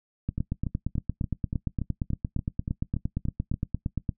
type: two click trains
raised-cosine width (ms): 5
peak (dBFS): -17 / -15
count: 12 / 34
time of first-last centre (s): 0.38-3.541 / 0.29-4.092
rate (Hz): 3.48 / 8.68
effects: noise-tail reverb RT60 0.1 s tail -19 dB re dry